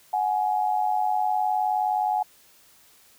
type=tone pair together; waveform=sine; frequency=740 / 839.5 Hz; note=F#5 / G#5; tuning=0 / +18 cents; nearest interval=major second; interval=218 cents; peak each=-24 dBFS; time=0.13-2.23 s; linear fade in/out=5 ms; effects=white hiss -56 dBFS RMS until 3.18 s